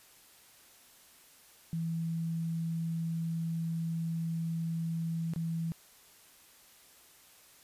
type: tone with dropouts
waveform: sine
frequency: 164.81 Hz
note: E3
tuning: in tune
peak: -31 dBFS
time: 1.73-5.72 s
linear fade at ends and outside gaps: 0 ms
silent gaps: 5.336-5.361 s
effects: white hiss -59 dBFS RMS until 7.63 s + resampled to 32000 Hz